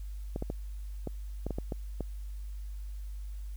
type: clicks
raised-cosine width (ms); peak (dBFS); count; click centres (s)
2; -21; 9; 0.361 / 0.424 / 0.501 / 1.073 / 1.466 / 1.507 / 1.585 / 1.722 / 2.007
effects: added 50 Hz sine -37 dBFS peak until 3.56 s + white hiss -63 dBFS RMS until 3.56 s